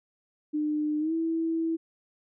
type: tone with pitch glide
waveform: sine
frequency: 301.6 to 327 Hz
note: D4 to E4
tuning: +46 to -14 cents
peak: -25 dBFS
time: 0.53-1.77 s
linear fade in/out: 20 ms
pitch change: +140 cents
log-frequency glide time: 0.99-1.13 s
effects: none